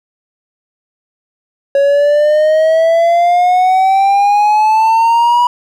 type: exponential sweep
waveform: triangle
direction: up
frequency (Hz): 554.4 to 976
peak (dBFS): -5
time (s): 1.75-5.47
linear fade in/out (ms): 2
effects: none